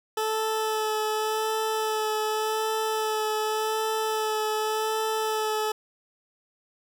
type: tone with vibrato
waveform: 20% pulse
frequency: 434.8 Hz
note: A4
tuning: 21 cents flat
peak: -20 dBFS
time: 0.17-5.72 s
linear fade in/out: 5 ms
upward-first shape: sine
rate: 0.87 Hz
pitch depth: 16 cents each way
effects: none